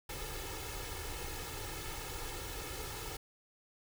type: noise with comb filter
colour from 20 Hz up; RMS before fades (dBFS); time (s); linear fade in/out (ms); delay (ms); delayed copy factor
pink; -42; 0.09-3.17; 5; 2.3; +0.8
effects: none